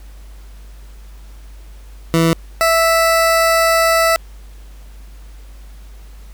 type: tone pair in turn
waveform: 20% pulse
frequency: 164.7 / 658.8 Hz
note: E3 / E5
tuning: -1 / -1 cents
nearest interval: 2 octaves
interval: 2400 cents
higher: second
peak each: -6 dBFS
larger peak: neither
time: 2.14-2.33 / 2.61-4.16 s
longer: second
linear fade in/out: 0 ms
effects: added 50 Hz sine -34 dBFS peak until 6.33 s + pink hiss -49 dBFS RMS until 6.33 s